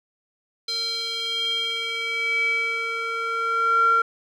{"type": "tone with band-pass filter sweep", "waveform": "square", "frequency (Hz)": 458, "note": "A#4", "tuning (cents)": -31, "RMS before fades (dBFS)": -24, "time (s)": [0.68, 4.02], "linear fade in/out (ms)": 5, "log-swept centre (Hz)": [4300, 1300], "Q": 6.9, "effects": []}